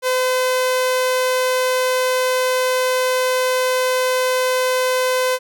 sawtooth tone, 510 Hz, C5, 44 cents flat, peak -12 dBFS, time 0.02-5.39 s, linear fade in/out 50 ms, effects none

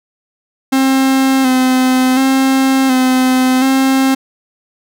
45% pulse tone with vibrato, 261.6 Hz, C4, in tune, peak -9 dBFS, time 0.72-4.15 s, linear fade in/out 10 ms, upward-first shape square, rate 0.69 Hz, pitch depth 31 cents each way, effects none

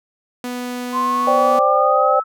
sawtooth tone, 246.9 Hz, B3, in tune, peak -20 dBFS, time 0.44-1.59 s, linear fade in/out 2 ms
sine linear sweep, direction up, 1035 to 1310 Hz, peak -16 dBFS, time 0.92-2.24 s, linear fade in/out 50 ms
sine chord, C suspended second, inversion none, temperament just, 523.3 / 588.7 / 784.9 Hz, C5 / D5 / G5, 0 / +4 / +2 cents, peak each -18 dBFS, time 1.27-2.2 s, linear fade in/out 5 ms
effects none

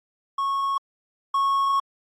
triangle tone pair in turn, 1100 / 1100 Hz, C#6 / C#6, -14 / -14 cents, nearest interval unison, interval 0 cents, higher neither, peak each -20 / -17 dBFS, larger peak second, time 0.38-0.78 / 1.34-1.8 s, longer second, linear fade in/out 5 ms, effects AAC 32 kbps

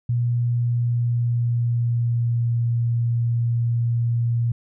sine tone with pitch glide, 120.1 to 117.83 Hz, B2 to A#2, -48 to +19 cents, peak -18 dBFS, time 0.09-4.52 s, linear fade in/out 5 ms, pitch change -33 cents, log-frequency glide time 0.49-2.57 s, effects none

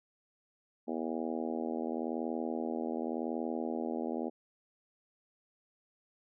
harmonic tone, 80.9 Hz, E2, 32 cents flat, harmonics 3 / 4 / 5 / 6 / 7 / 8 / 9 / 10, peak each -37 / -39 / -41 / -43 / -44 / -45 / -46 / -47 dBFS, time 0.87-4.3 s, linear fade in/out 20 ms, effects none

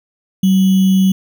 sine tone with sample-and-hold, 190 Hz, F#3, 46 cents sharp, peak -8 dBFS, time 0.43-1.12 s, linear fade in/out 5 ms, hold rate 3150 Hz, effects none

